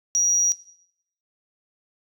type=tone; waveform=sine; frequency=5760 Hz; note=F#8; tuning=47 cents flat; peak=-16 dBFS; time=0.15-0.52 s; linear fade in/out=0 ms; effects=noise-tail reverb RT60 0.7 s tail -18 dB re dry + tanh soft clip ceiling -12 dBFS